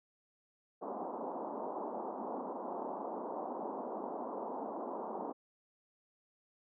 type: band-pass noise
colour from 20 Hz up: white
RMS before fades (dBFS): -41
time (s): 0.81-5.33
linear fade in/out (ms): 20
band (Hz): 210 to 1000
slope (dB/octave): 48
effects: none